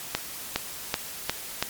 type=accelerating click train; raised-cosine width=0.2 ms; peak=-6 dBFS; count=5; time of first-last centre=0.15-1.626 s; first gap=410 ms; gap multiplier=0.93; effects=white hiss -38 dBFS RMS until 1.69 s + MP3 96 kbps